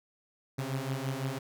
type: beating tone pair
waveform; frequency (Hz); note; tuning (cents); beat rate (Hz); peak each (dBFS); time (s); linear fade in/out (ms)
sawtooth; 130.81 / 136.71; C3 / C#3; 0 / -24; 5.9; -31; 0.58-1.39; 10
effects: none